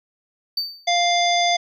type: tone with exponential decay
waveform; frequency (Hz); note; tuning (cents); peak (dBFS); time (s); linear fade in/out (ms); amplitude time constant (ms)
triangle; 4586; D8; -42; -17; 0.57-0.91; 5; 73
type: harmonic tone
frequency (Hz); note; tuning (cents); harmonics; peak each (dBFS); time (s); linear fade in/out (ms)
698.5; F5; 0; 1 / 3 / 5 / 7 / 9; -18 / -24 / -23 / -27 / -30; 0.87-1.57; 10
effects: none